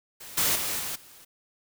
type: noise with level steps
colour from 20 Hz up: white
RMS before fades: -43 / -24 / -30 / -33 / -51 dBFS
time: 0.2-1.25 s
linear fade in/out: 10 ms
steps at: 0.37 / 0.55 / 0.79 / 0.95 s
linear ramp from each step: 10 ms
effects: none